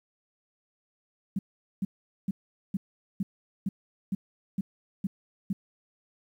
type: tone bursts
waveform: sine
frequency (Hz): 193.4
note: G3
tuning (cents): -23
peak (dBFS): -25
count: 10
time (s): 1.36-5.53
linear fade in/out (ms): 5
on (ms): 30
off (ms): 430
effects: 10-bit